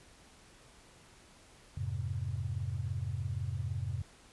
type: chord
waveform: sine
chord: F minor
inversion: none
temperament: just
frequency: 87.31 / 104.77 / 130.96 Hz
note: F2 / Ab2 / C3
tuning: 0 / +16 / +2 cents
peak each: -38 / -37 / -38 dBFS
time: 1.77-4.02 s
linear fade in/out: 5 ms
effects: pink hiss -59 dBFS RMS until 4.32 s + resampled to 24000 Hz